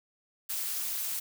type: noise with amplitude modulation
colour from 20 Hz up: blue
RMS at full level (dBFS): -30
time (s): 0.49-1.2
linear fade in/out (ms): 10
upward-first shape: sine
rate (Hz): 267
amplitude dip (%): 80
effects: none